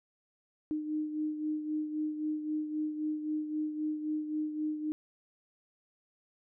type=beating tone pair; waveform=sine; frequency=305.5 / 309.3 Hz; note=D#4 / D#4; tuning=-32 / -10 cents; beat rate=3.8 Hz; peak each=-32 / -40 dBFS; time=0.71-4.92 s; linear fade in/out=0 ms; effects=none